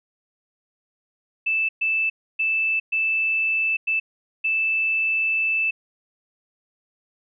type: tone bursts at uneven times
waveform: sine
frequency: 2637 Hz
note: E7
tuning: in tune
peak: -19 dBFS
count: 6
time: 1.46-1.69 / 1.81-2.1 / 2.39-2.8 / 2.92-3.77 / 3.87-4 / 4.44-5.71 s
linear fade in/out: 10 ms
effects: none